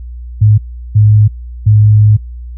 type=tone bursts at uneven times; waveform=sine; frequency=106.1 Hz; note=G#2; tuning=38 cents sharp; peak=-3 dBFS; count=3; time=0.41-0.58 / 0.95-1.28 / 1.66-2.17 s; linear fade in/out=10 ms; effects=noise-tail reverb RT60 0.1 s tail -24 dB re dry + added 60 Hz sine -23 dBFS peak until 2.57 s